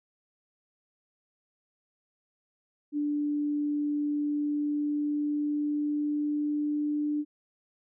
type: tone with pitch glide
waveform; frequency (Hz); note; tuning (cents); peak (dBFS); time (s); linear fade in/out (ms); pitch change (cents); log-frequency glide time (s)
sine; 293.7 to 296.8; D4 to D4; 0 to +18; -26; 2.92-7.25; 50; +18; 4.17-7.1
effects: none